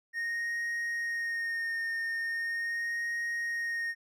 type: tone with vibrato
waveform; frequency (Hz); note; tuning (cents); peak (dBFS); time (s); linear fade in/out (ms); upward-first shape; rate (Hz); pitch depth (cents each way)
triangle; 1851; A#6; -13; -29; 0.13-3.95; 50; sine; 0.4; 18
effects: none